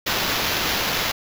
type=noise with sample-and-hold; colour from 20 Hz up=blue; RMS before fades=-23 dBFS; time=0.06-1.12 s; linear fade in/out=10 ms; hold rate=8820 Hz; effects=none